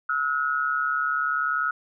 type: tone pair together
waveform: sine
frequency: 1300 / 1440.4 Hz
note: E6 / F#6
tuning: -24 / -47 cents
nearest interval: major second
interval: 177 cents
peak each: -25 dBFS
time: 0.09-1.71 s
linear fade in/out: 5 ms
effects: none